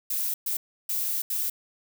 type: noise bursts at uneven times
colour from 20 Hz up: violet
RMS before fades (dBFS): -28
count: 4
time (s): 0.1-0.34 / 0.46-0.57 / 0.89-1.22 / 1.3-1.5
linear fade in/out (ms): 5
effects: none